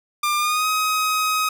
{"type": "tone with pitch glide", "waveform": "sawtooth", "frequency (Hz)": [1195, 1262.4], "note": ["D6", "D#6"], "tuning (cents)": [30, 25], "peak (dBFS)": -15, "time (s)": [0.23, 1.49], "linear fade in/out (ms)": 5, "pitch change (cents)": 95, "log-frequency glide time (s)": [0.37, 0.67], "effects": []}